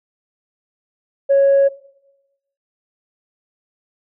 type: tone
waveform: sine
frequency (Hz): 553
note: C#5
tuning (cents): -4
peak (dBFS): -8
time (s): 1.29-1.69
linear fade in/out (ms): 20
effects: noise-tail reverb RT60 0.9 s tail -19 dB re dry + tanh soft clip ceiling -7 dBFS